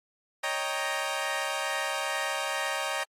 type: chord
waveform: 15% pulse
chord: Eb dominant seventh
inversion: third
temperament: equal with one note detuned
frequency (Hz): 554.4 / 622.3 / 786.7 / 932.3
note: Db5 / Eb5 / G5 / Bb5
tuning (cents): 0 / 0 / +6 / 0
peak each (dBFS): -28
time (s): 0.43-3.04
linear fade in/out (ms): 10
effects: low-pass 11000 Hz 12 dB/octave + AAC 64 kbps